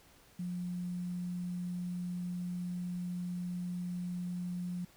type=tone with quantisation; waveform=sine; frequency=177.9 Hz; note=F3; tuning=32 cents sharp; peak=-35 dBFS; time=0.39-4.85 s; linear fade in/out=5 ms; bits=10; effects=pink hiss -62 dBFS RMS until 4.96 s